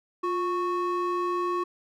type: ring-modulated tone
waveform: triangle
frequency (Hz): 730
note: F#5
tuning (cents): -24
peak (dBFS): -20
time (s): 0.23-1.64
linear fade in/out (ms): 10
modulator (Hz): 377
effects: none